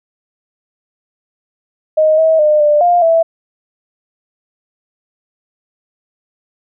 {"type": "tone with pitch steps", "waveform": "sine", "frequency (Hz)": [623, 641, 605, 594, 703, 659], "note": ["D#5", "E5", "D#5", "D5", "F5", "E5"], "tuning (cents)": [2, -49, -49, 20, 11, -1], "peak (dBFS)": -7, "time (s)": [1.97, 3.23], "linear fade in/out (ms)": 10, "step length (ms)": 210, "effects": []}